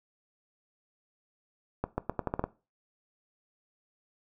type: accelerating click train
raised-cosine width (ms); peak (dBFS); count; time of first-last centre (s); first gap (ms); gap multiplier
1; -15; 8; 1.84-2.44; 140; 0.83
effects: noise-tail reverb RT60 0.3 s tail -18 dB re dry